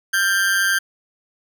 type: tone with amplitude modulation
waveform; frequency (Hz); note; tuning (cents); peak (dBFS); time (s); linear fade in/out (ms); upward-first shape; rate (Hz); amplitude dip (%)
40% pulse; 1578; G6; +11; -12; 0.13-0.79; 10; sine; 191; 65
effects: none